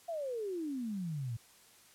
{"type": "exponential sweep", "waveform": "sine", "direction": "down", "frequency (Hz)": [698.5, 110], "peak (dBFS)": -35, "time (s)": [0.08, 1.37], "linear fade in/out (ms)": 10, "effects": ["white hiss -61 dBFS RMS until 1.94 s", "low-pass 12000 Hz 12 dB/octave"]}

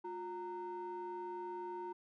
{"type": "ring-modulated tone", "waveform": "triangle", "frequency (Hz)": 284.2, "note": "C#4", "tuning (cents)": 43, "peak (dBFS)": -36, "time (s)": [0.04, 1.93], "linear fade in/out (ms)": 10, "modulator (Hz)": 640, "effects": []}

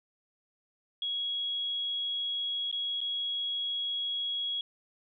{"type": "tone with dropouts", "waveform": "sine", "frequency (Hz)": 3322, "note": "G#7", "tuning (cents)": 0, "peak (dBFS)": -30, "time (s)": [1.02, 4.61], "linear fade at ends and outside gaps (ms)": 2, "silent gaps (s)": [[2.714, 2.726], [3.006, 3.013]], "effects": []}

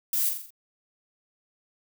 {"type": "noise with echo", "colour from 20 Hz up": "violet", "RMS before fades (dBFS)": -26, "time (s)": [0.13, 0.29], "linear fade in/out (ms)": 2, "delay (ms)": 43, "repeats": 5, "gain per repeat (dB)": -5, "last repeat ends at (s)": 0.505, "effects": []}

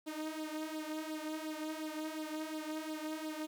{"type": "tone with flanger", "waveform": "sawtooth", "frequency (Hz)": 311.1, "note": "D#4", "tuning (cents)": 0, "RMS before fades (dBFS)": -41, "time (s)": [0.06, 3.47], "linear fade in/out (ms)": 20, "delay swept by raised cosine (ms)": [0.22, 3.52], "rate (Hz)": 2.8, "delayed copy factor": 0.7, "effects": ["11-bit"]}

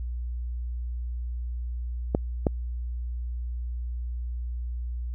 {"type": "clicks", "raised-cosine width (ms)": 2, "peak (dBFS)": -8, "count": 2, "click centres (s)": [2.149, 2.468], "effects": ["added 60 Hz sine -29 dBFS peak until 5.14 s"]}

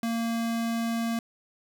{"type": "tone", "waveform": "square", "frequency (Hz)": 230.1, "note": "A#3", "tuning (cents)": -22, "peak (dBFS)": -27, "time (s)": [0.03, 1.19], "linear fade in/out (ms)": 2, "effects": []}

